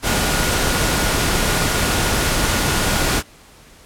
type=tone in noise; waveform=sine; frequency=1440 Hz; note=F#6; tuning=47 cents flat; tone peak=-29 dBFS; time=0.02-3.23 s; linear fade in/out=50 ms; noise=pink; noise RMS=-18 dBFS; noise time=0.02-3.23 s; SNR=-14 dB; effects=pink hiss -46 dBFS RMS until 3.85 s + low-pass 12000 Hz 12 dB/octave